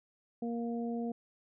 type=harmonic tone; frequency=234.2 Hz; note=A#3; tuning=8 cents sharp; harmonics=1 / 2 / 3; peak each=-34 / -40 / -44 dBFS; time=0.42-1.12 s; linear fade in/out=5 ms; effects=none